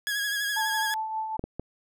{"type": "tone with vibrato", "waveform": "sawtooth", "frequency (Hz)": 1659, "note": "G#6", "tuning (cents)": -2, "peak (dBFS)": -23, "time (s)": [0.07, 0.94], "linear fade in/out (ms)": 0, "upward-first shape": "triangle", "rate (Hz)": 12, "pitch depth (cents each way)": 45}
{"type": "tone with tremolo", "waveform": "sine", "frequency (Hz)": 877, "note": "A5", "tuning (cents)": -6, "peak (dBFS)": -26, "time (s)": [0.56, 1.37], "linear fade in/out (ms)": 10, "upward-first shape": "triangle", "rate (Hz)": 5.2, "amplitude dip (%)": 50}
{"type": "clicks", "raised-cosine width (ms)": 2, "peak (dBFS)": -19, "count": 3, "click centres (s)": [1.394, 1.44, 1.596]}
{"effects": []}